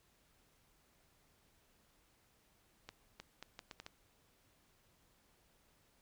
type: accelerating click train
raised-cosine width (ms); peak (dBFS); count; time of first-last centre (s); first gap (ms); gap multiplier
0.2; -30; 7; 2.89-3.864; 310; 0.73
effects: pink hiss -72 dBFS RMS until 6.01 s